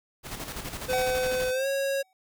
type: noise with tremolo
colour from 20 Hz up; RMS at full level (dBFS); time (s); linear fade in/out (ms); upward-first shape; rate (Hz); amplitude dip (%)
pink; -35; 0.23-1.52; 50; square; 12; 50
type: tone with pitch glide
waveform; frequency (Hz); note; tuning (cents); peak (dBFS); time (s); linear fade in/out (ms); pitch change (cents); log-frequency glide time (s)
square; 509 to 548.7; C5 to C#5; -48 to -18; -26; 0.88-2.03; 20; +130; 1.52-1.67
type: tone with exponential decay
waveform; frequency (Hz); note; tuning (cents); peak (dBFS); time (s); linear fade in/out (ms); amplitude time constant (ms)
square; 755; F#5; +35; -27; 0.93-2.13; 1; 260
effects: none